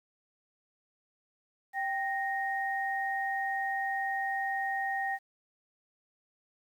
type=tone pair together; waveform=sine; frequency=782 / 1859.9 Hz; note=G5 / A#6; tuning=-4 / -4 cents; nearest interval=octave + minor third; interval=1500 cents; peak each=-32 / -33 dBFS; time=1.73-5.19 s; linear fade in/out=50 ms; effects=10-bit